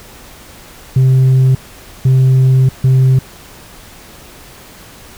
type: tone bursts at uneven times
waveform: sine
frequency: 130.81 Hz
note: C3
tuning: in tune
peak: -3 dBFS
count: 3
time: 0.96-1.55 / 2.05-2.69 / 2.84-3.19 s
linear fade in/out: 5 ms
effects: tanh soft clip ceiling -5 dBFS + pink hiss -37 dBFS RMS until 5.17 s